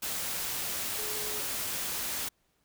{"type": "tone in noise", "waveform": "sine", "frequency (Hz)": 423.7, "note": "G#4", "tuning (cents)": 35, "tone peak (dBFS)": -42, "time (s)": [0.98, 1.41], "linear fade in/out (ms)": 10, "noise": "white", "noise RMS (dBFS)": -34, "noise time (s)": [0.02, 2.29], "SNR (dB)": -11, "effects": ["pink hiss -73 dBFS RMS until 2.64 s"]}